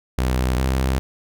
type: tone pair in turn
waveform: sawtooth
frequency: 63.5 / 65.44 Hz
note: B1 / C2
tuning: +49 / +1 cents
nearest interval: minor second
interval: 52 cents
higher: second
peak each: -14 dBFS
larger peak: neither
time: 0.18-0.56 / 0.56-0.99 s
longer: second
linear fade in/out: 0 ms
effects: none

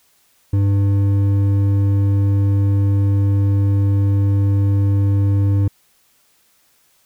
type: tone with hard clipping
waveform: sine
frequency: 99.5 Hz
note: G2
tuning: 26 cents sharp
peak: -14 dBFS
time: 0.53-5.68 s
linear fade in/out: 5 ms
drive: 7 dB
effects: white hiss -58 dBFS RMS until 7.05 s

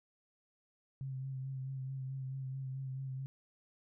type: tone with vibrato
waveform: sine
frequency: 132.9 Hz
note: C3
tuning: 27 cents sharp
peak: -38 dBFS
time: 1.01-3.26 s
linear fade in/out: 0 ms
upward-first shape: sine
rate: 4.6 Hz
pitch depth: 28 cents each way
effects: none

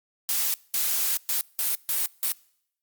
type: noise bursts at uneven times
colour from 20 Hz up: blue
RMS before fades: -25 dBFS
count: 6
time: 0.29-0.54 / 0.74-1.17 / 1.29-1.41 / 1.59-1.75 / 1.89-2.06 / 2.23-2.32 s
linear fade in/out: 0 ms
effects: noise-tail reverb RT60 0.7 s tail -25 dB re dry + Opus 48 kbps

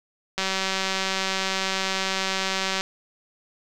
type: click train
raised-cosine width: 0.2 ms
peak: -8 dBFS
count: 465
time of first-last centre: 0.38-2.809 s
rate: 191 Hz
effects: none

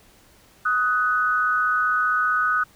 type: tone pair together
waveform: sine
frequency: 1254.6 / 1490 Hz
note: D#6 / F#6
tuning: +14 / +12 cents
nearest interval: minor third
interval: 298 cents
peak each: -21 dBFS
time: 0.65-2.64 s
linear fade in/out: 10 ms
effects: pink hiss -54 dBFS RMS until 2.75 s

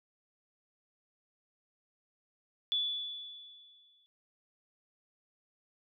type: tone with exponential decay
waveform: sine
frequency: 3448 Hz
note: A7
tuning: 36 cents flat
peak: -27 dBFS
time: 2.72-4.06 s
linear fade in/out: 0 ms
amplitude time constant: 290 ms
effects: none

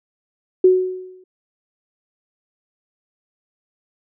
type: tone with exponential decay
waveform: sine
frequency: 370 Hz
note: F#4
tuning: in tune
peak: -6 dBFS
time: 0.64-1.24 s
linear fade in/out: 5 ms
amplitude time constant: 130 ms
effects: none

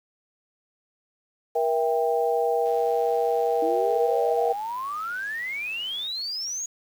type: chord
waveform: sine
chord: E diminished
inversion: second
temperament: just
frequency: 474.7 / 659.3 / 791.1 Hz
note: Bb4 / E5 / G5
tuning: +31 / 0 / +16 cents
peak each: -23 / -27 / -26 dBFS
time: 1.55-4.53 s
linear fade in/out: 10 ms
type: click train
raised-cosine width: 0.2 ms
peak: -32 dBFS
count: 359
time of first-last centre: 2.66-6.07 s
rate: 105 Hz
type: exponential sweep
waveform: sine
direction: up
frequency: 313.3 to 6810 Hz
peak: -28 dBFS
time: 3.62-6.66 s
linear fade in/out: 5 ms
effects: 8-bit

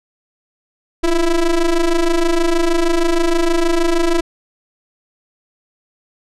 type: ring-modulated tone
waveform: square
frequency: 164.81 Hz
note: E3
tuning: in tune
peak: -10 dBFS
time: 1.03-4.21 s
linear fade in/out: 10 ms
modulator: 178 Hz
effects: low-pass 9000 Hz 12 dB/octave

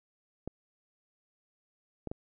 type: clicks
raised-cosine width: 2 ms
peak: -23 dBFS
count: 3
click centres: 0.476 / 2.073 / 2.115 s
effects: none

